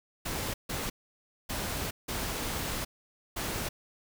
pink noise bursts at uneven times, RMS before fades -34 dBFS, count 5, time 0.25-0.54 / 0.69-0.9 / 1.49-1.91 / 2.08-2.85 / 3.36-3.69 s, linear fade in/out 10 ms, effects none

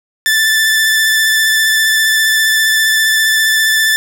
sawtooth tone with vibrato, 1760 Hz, A6, in tune, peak -6 dBFS, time 0.26-3.96 s, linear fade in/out 0 ms, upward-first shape sine, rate 15 Hz, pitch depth 18 cents each way, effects none

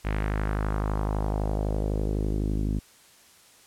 sawtooth tone with low-pass filter sweep, 51.91 Hz, G#1, in tune, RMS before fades -27 dBFS, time 0.04-2.8 s, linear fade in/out 20 ms, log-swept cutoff 2300 to 250 Hz, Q 1.9, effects white hiss -55 dBFS RMS until 3.66 s + low-pass 11000 Hz 12 dB/octave

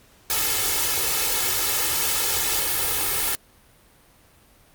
white noise with comb filter, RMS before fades -23 dBFS, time 0.3-3.35 s, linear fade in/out 0 ms, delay 2.3 ms, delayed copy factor +0.75, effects pink hiss -55 dBFS RMS until 4.74 s + Opus 48 kbps

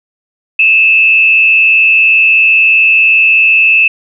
sine tone with frequency modulation, 2615 Hz, E7, 15 cents flat, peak -4 dBFS, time 0.59-3.88 s, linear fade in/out 5 ms, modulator 123 Hz, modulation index 0.56, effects none

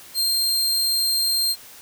sawtooth tone, 4186 Hz, C8, in tune, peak -16 dBFS, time 0.14-1.56 s, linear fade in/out 50 ms, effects white hiss -44 dBFS RMS until 1.81 s

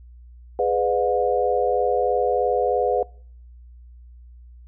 sine chord, G# diminished seventh, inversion none, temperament just, 415.3 / 498.4 / 598 / 717.6 Hz, G#4 / B4 / D5 / F5, 0 / +16 / +31 / +47 cents, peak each -24 / -21 / -27 / -24 dBFS, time 0.59-3.03 s, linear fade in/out 2 ms, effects noise-tail reverb RT60 0.6 s tail -26 dB re dry + added 60 Hz sine -42 dBFS peak until 4.67 s

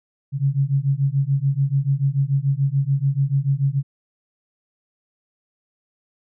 sine beating tone pair, 134.8 / 141.7 Hz, C#3 / C#3, -48 / +38 cents, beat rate 6.9 Hz, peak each -20 dBFS, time 0.32-3.83 s, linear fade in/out 50 ms, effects none

